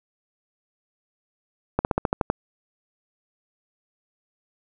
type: slowing click train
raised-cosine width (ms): 1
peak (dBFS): -6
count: 8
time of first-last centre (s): 1.79-2.301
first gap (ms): 59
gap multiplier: 1.07
effects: none